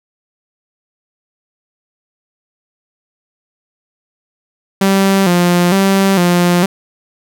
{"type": "tone with vibrato", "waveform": "sawtooth", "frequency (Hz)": 185, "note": "F#3", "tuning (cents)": 0, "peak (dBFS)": -5, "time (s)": [4.81, 6.66], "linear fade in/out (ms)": 5, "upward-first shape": "square", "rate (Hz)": 1.1, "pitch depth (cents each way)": 87, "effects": []}